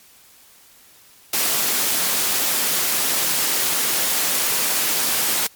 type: high-pass noise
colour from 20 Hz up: white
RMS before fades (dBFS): -20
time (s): 1.33-5.47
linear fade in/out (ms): 5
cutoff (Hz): 160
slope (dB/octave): 12
effects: white hiss -50 dBFS RMS until 5.55 s + MP3 96 kbps